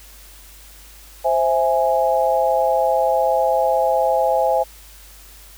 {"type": "chord", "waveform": "sine", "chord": "C augmented", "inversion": "none", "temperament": "equal", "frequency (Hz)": [523.3, 659.3, 830.6], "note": ["C5", "E5", "G#5"], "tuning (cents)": [0, 0, 0], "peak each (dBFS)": -19, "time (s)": [1.24, 4.64], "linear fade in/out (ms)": 20, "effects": ["added 50 Hz sine -44 dBFS peak until 5.57 s", "white hiss -45 dBFS RMS until 5.57 s"]}